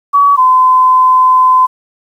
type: tone pair in turn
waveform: sine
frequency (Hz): 1134 / 1022.8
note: C#6 / C6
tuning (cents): +39 / -40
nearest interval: major second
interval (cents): 179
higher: first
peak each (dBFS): -4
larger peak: neither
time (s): 0.13-0.37 / 0.37-1.67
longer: second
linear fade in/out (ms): 20
effects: 7-bit